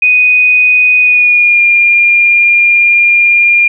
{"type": "tone with pitch glide", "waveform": "sine", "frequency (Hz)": [2489, 2406], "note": ["D#7", "D7"], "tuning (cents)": [0, 41], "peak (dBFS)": -4, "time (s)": [0.02, 3.68], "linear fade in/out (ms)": 5, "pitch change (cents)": -59, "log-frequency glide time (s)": [1, 1.62], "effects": []}